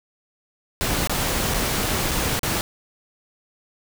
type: noise with dropouts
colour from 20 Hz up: pink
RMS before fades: -23 dBFS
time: 0.81-2.61 s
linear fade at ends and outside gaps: 0 ms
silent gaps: 1.073-1.096 / 1.538-1.543 / 2.111-2.115 / 2.393-2.432 s
effects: none